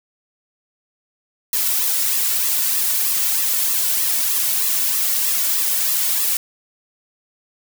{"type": "noise with flanger", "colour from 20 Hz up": "blue", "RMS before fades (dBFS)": -19, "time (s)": [1.53, 6.37], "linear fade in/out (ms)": 2, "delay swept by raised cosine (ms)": [1.3, 2.5], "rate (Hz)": 3.2, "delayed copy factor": -0.85, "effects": []}